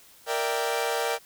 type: chord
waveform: sawtooth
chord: E half-diminished seventh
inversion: second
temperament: equal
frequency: 466.2 / 587.3 / 659.3 / 784 Hz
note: Bb4 / D5 / E5 / G5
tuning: 0 / 0 / 0 / 0 cents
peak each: -25 / -28 / -30 / -27 dBFS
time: 0.26-1.19 s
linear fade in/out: 50 ms
effects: white hiss -54 dBFS RMS until 1.25 s